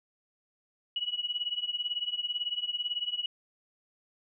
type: tone with tremolo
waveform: sine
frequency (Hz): 2926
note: F#7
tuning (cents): -20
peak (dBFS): -26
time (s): 0.96-3.26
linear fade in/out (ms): 2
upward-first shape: triangle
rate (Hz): 18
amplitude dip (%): 95
effects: none